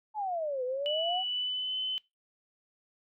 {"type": "exponential two-way sweep", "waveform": "sine", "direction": "down then up", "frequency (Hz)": [880, 493.9, 768], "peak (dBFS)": -30, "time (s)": [0.14, 1.24], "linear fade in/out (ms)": 50, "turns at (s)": 0.64}
{"type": "tone with pitch glide", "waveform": "sine", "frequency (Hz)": [2956, 3039], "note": ["F#7", "F#7"], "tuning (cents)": [-2, 46], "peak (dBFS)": -30, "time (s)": [0.86, 1.98], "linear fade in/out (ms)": 0, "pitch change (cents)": 48, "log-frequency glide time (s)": [1.23, 1.77]}
{"effects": ["noise-tail reverb RT60 0.2 s tail -20 dB re dry"]}